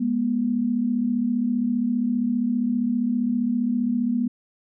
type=tone pair together; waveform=sine; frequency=207 / 242.1 Hz; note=G#3 / B3; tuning=-5 / -34 cents; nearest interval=minor third; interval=271 cents; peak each=-26 / -21 dBFS; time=0-4.28 s; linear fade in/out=10 ms; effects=none